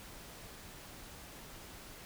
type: silence
effects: pink hiss -51 dBFS RMS until 2.05 s